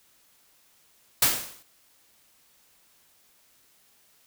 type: noise with exponential decay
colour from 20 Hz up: white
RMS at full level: -17 dBFS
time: 1.22-1.63 s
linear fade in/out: 5 ms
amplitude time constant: 88 ms
effects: white hiss -62 dBFS RMS until 4.26 s